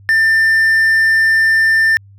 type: tone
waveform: triangle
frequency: 1790 Hz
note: A6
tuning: 29 cents sharp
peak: -7 dBFS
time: 0.09-1.97 s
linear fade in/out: 0 ms
effects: added 99 Hz sine -39 dBFS peak until 2.18 s